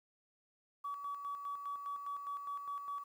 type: tone with tremolo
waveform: sine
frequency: 1139 Hz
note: C#6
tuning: 47 cents sharp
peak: -37 dBFS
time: 0.84-3.04 s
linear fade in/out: 10 ms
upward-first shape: square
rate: 4.9 Hz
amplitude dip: 50%
effects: tanh soft clip ceiling -33 dBFS + 11-bit